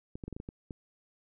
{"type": "clicks", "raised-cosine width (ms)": 3, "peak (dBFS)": -27, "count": 8, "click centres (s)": [0.155, 0.238, 0.28, 0.327, 0.365, 0.401, 0.489, 0.708], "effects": []}